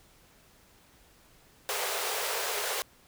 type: high-pass noise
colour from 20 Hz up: pink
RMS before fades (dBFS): -32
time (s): 1.69-2.82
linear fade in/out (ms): 0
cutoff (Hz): 390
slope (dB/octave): 96
effects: pink hiss -60 dBFS RMS until 3.07 s